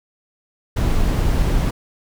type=noise; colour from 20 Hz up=brown; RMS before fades=-17 dBFS; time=0.76-1.71 s; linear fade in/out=10 ms; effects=none